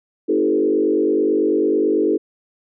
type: tone with frequency modulation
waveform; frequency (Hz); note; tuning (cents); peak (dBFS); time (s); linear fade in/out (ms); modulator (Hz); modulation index
sine; 372.6; F#4; +12; -14; 0.28-2.18; 20; 49.1; 1.7
effects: none